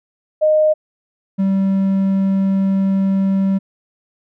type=tone pair in turn; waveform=sine / triangle; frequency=617 / 193.67 Hz; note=D#5 / G3; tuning=-15 / -21 cents; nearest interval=octave + minor sixth; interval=2006 cents; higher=first; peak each=-10 / -11 dBFS; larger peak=first; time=0.41-0.74 / 1.38-3.59 s; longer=second; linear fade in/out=20 ms; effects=none